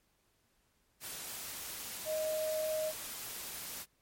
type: tone in noise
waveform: sine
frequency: 624 Hz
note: D#5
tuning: 5 cents sharp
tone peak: -32 dBFS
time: 2.05-2.93 s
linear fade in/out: 50 ms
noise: white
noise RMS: -43 dBFS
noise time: 1-3.86 s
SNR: +8 dB
effects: pink hiss -74 dBFS RMS until 4.01 s + MP3 64 kbps